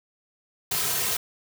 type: noise with comb filter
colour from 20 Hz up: white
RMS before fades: -26 dBFS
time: 0.71-1.17 s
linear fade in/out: 5 ms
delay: 3.5 ms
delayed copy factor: -0.75
effects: none